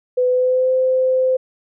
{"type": "tone with pitch glide", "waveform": "sine", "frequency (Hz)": [501, 516.3], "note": ["B4", "C5"], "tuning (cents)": [25, -23], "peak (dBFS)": -13, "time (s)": [0.17, 1.37], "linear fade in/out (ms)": 10, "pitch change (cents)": 52, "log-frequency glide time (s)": [0.28, 0.72], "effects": []}